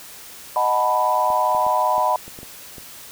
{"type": "chord", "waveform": "sine", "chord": "B dominant seventh", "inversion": "first", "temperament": "equal", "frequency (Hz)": [622.3, 740, 880, 987.8], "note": ["D#5", "F#5", "A5", "B5"], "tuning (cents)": [0, 0, 0, 0], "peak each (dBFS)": [-23, -23, -24, -19], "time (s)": [0.56, 2.16], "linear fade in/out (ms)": 2}
{"type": "clicks", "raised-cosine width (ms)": 2, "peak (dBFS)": -25, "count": 8, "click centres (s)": [1.303, 1.549, 1.666, 1.981, 2.28, 2.389, 2.431, 2.782]}
{"effects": ["white hiss -40 dBFS RMS until 3.11 s"]}